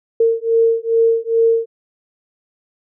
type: beating tone pair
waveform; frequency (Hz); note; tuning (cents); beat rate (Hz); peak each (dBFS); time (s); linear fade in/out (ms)
sine; 455.4 / 457.8; A#4 / A#4; -40 / -31; 2.4; -15; 0.2-1.66; 5
effects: none